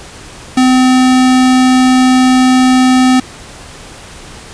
square tone, 256.1 Hz, C4, 37 cents flat, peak -6 dBFS, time 0.57-3.2 s, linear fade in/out 5 ms, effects pink hiss -32 dBFS RMS until 4.53 s + resampled to 22050 Hz

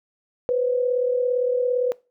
sine tone pair together, 493.9 / 531.5 Hz, B4 / C5, 0 / +27 cents, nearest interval minor second, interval 127 cents, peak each -19 / -27 dBFS, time 0.49-1.92 s, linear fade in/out 0 ms, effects noise-tail reverb RT60 0.3 s tail -22 dB re dry

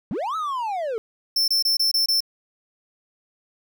triangle linear two-way sweep, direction up then down, 153.5 to 1318.5 to 423.2 Hz, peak -22 dBFS, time 0.11-0.98 s, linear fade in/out 0 ms, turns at 0.36 s
45% pulse tone bursts, 5350 Hz, E8, 25 cents sharp, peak -18 dBFS, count 6, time 1.36-2.205 s, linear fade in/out 5 ms, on 120 ms, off 25 ms
effects none

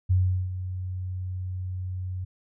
sine tone with ADSR envelope, 92.1 Hz, F#2, 7 cents flat, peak -17 dBFS, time 0.09-2.25 s, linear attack 20 ms, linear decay 380 ms, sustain -12 dB, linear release 12 ms, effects none

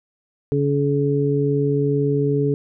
harmonic tone, 142.2 Hz, C#3, 45 cents sharp, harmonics 1 / 2 / 3, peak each -20 / -23 / -20 dBFS, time 0.52-2.54 s, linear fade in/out 0 ms, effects none

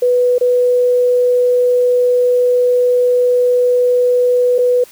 sine tone with dropouts, 493.9 Hz, B4, in tune, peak -9 dBFS, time 0.02-4.84 s, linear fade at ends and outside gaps 5 ms, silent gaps 0.383-0.41 / 4.583-4.587 s, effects white hiss -42 dBFS RMS until 4.91 s

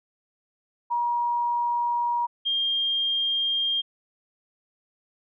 sine tone pair in turn, 954 / 3209 Hz, A#5 / G7, +40 / +40 cents, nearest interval octave + major sixth, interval 2100 cents, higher second, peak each -22 dBFS, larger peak neither, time 0.9-2.27 / 2.45-3.82 s, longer neither, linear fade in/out 20 ms, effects none

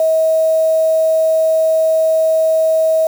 sine tone with quantisation, 640 Hz, D#5, 49 cents sharp, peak -10 dBFS, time 0-3.07 s, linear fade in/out 2 ms, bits 5, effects none

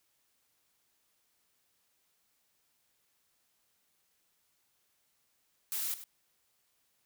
blue noise with echo, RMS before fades -35 dBFS, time 5.72-5.94 s, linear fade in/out 0 ms, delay 100 ms, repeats 1, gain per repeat -13 dB, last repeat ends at 6.04 s, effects white hiss -75 dBFS RMS until 7.05 s

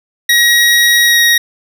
25% pulse tone with pitch glide, 1899 to 1884.8 Hz, A#6 to A#6, +32 to +19 cents, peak -3 dBFS, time 0.29-1.38 s, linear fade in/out 5 ms, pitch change -13 cents, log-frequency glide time 1.04-1.2 s, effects none

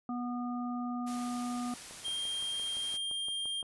harmonic tone, 244 Hz, B3, 21 cents flat, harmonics 1 / 3 / 5, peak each -34 / -42 / -43 dBFS, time 0.09-1.74 s, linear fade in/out 2 ms
white noise, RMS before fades -46 dBFS, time 1.06-2.98 s, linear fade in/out 20 ms
click train, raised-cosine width 1 ms, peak -37 dBFS, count 11, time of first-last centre 1.91-3.628 s, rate 5.82 Hz
square tone, 3200 Hz, G7, 35 cents sharp, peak -34 dBFS, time 2.04-3.63 s, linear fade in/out 20 ms
effects resampled to 24000 Hz

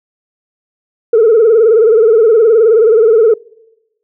sine tone with vibrato, 448 Hz, A4, 31 cents sharp, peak -3 dBFS, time 1.13-3.34 s, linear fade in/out 5 ms, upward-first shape sine, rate 19 Hz, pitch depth 100 cents each way, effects noise-tail reverb RT60 1.0 s tail -26 dB re dry + tanh soft clip ceiling -1 dBFS

